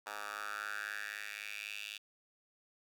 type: tone with high-pass filter sweep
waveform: 10% pulse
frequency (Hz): 103.83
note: G#2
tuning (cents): 0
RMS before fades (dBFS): -43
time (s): 0.06-1.98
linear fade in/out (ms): 10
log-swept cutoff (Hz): 1000 to 3000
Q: 4.5
effects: none